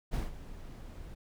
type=noise with ADSR envelope; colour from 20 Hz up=brown; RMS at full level=-30 dBFS; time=0.11-1.15 s; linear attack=34 ms; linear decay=160 ms; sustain=-15 dB; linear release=15 ms; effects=none